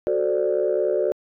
sine chord, D dominant seventh, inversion first, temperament equal, 370 / 440 / 523.3 / 587.3 Hz, F#4 / A4 / C5 / D5, 0 / 0 / 0 / 0 cents, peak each -23 / -24 / -26 / -23 dBFS, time 0.07-1.12 s, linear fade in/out 0 ms, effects tanh soft clip ceiling -11 dBFS

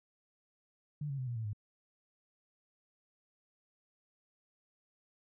sine tone with pitch steps, 147.8 / 137.9 / 128.67 / 120.05 / 112.01 / 104.51 Hz, D3 / C#3 / C3 / B2 / A2 / G#2, +11 / -9 / -29 / -49 / +31 / +11 cents, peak -35 dBFS, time 1.01-1.532 s, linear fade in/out 5 ms, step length 87 ms, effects none

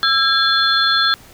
sine tone cluster, 1339 / 1622 / 3451 / 4211 Hz, E6 / G#6 / A7 / C8, +27 / -41 / -34 / +10 cents, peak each -18 dBFS, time 0.03-1.14 s, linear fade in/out 0 ms, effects pink hiss -44 dBFS RMS until 1.33 s

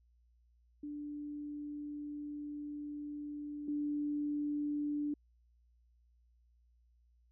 sine tone pair in turn, 293.7 / 293.7 Hz, D4 / D4, 0 / 0 cents, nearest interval unison, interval 0 cents, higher neither, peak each -40 / -33 dBFS, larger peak second, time 0.83-3.68 / 3.68-5.14 s, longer first, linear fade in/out 5 ms, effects added 59 Hz sine -66 dBFS peak until 7.31 s

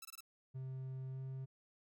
5% pulse tone bursts, 1318.5 Hz, E6, in tune, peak -37 dBFS, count 4, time 0.02-0.207 s, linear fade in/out 5 ms, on 31 ms, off 21 ms
triangle tone with pitch glide, 131.3 to 132.37 Hz, C3 to C3, +6 to +20 cents, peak -40 dBFS, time 0.54-1.46 s, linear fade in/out 20 ms, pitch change +14 cents, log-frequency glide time 1.1-1.19 s
effects none

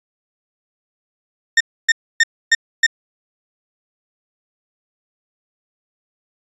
40% pulse tone bursts, 1823 Hz, A#6, 39 cents flat, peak -8 dBFS, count 5, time 1.57-2.865 s, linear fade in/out 5 ms, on 35 ms, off 280 ms, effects resampled to 22050 Hz

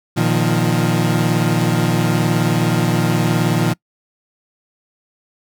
30% pulse chord, Bb suspended fourth, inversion none, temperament equal with one note detuned, 118.44 / 155.56 / 174.61 Hz, Bb2 / Eb3 / F3, +28 / 0 / 0 cents, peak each -16 dBFS, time 0.16-3.74 s, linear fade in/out 20 ms, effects noise-tail reverb RT60 0.1 s tail -25 dB re dry

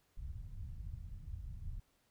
pink low-pass noise, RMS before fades -45 dBFS, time 0.17-1.8 s, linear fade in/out 10 ms, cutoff 120 Hz, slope 24 dB/octave, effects pink hiss -75 dBFS RMS until 2.1 s

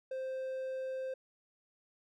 triangle tone, 523.3 Hz, C5, in tune, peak -34 dBFS, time 0.11-1.14 s, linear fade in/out 5 ms, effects none

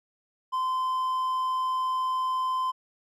triangle tone, 1031 Hz, C6, 26 cents flat, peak -23 dBFS, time 0.52-2.72 s, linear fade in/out 20 ms, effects none

